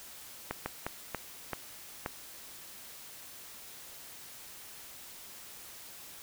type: slowing click train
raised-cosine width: 0.5 ms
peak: -18 dBFS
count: 6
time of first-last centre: 0.51-2.061 s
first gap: 150 ms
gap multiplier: 1.37
effects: white hiss -49 dBFS RMS until 6.22 s